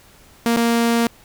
sawtooth tone with dropouts, 233.1 Hz, A#3, in tune, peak -11 dBFS, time 0.46-1.07 s, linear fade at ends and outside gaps 0 ms, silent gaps 0.562-0.57 s, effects pink hiss -49 dBFS RMS until 1.24 s

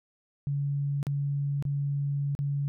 sine tone with dropouts, 141.7 Hz, C#3, 38 cents sharp, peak -26 dBFS, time 0.47-2.68 s, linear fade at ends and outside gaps 0 ms, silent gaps 1.029-1.068 / 1.625-1.652 / 2.351-2.39 s, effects none

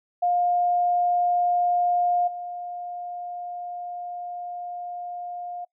sine tone with level steps, 708 Hz, F5, 23 cents sharp, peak -19 / -31 dBFS, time 0.22-5.65 s, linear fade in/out 10 ms, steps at 2.27 s, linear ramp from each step 10 ms, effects noise-tail reverb RT60 0.1 s tail -23 dB re dry

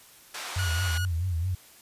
pink band-pass noise, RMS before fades -37 dBFS, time 0.34-0.98 s, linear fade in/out 5 ms, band 860 to 8500 Hz, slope 12 dB/octave
sine tone with vibrato, 87.2 Hz, F2, 2 cents flat, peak -25 dBFS, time 0.56-1.55 s, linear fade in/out 5 ms, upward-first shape sine, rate 4.6 Hz, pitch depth 130 cents each way
sawtooth tone, 1451 Hz, F#6, 34 cents flat, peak -28 dBFS, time 0.59-1.05 s, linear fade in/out 0 ms
effects white hiss -53 dBFS RMS until 1.81 s + resampled to 32000 Hz

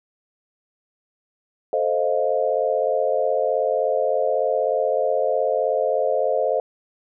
sine chord, F dominant seventh, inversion first, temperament equal, 440 / 523.3 / 622.3 / 698.5 Hz, A4 / C5 / Eb5 / F5, 0 / 0 / 0 / 0 cents, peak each -25 / -22 / -23 / -26 dBFS, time 1.73-6.6 s, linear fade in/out 2 ms, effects none

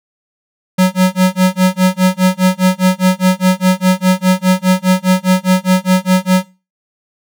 square tone with tremolo, 185 Hz, F#3, in tune, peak -6 dBFS, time 0.78-6.45 s, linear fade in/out 10 ms, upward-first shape sine, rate 4.9 Hz, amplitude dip 100%, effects noise-tail reverb RT60 0.3 s tail -21 dB re dry

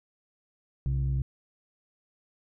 sine tone pair together, 63.2 / 133.92 Hz, B1 / C3, +41 / +41 cents, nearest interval octave + minor second, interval 1300 cents, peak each -26 dBFS, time 0.86-1.22 s, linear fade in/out 0 ms, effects tanh soft clip ceiling -21 dBFS

